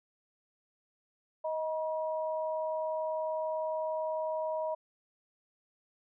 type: tone pair together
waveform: sine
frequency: 629 / 960.1 Hz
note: D#5 / B5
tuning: +19 / -49 cents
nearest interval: perfect fifth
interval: 732 cents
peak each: -32 / -37 dBFS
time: 1.44-4.75 s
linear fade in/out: 10 ms
effects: none